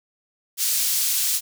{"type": "high-pass noise", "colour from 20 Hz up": "pink", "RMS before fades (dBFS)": -22, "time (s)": [0.57, 1.41], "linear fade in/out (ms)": 50, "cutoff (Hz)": 5400, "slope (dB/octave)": 12, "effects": []}